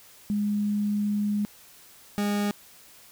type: tone pair in turn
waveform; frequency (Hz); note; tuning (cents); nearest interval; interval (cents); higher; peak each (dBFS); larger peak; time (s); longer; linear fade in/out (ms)
sine / 40% pulse; 206.8 / 205.1; G#3 / G#3; -7 / -21; unison; 14; first; -23; neither; 0.3-1.45 / 2.18-2.51; first; 0
effects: white hiss -52 dBFS RMS until 3.11 s